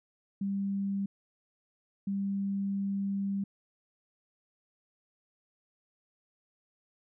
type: tone bursts at uneven times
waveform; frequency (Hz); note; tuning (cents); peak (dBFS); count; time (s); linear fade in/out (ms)
sine; 197.6; G3; +14; -29; 2; 0.41-1.06 / 2.07-3.44; 5
effects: none